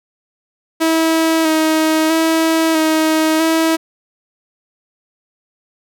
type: tone with vibrato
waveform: sawtooth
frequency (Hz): 319.8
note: D#4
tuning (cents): +48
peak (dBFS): -8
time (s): 0.8-3.77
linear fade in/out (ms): 20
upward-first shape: square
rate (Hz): 0.77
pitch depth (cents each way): 22
effects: none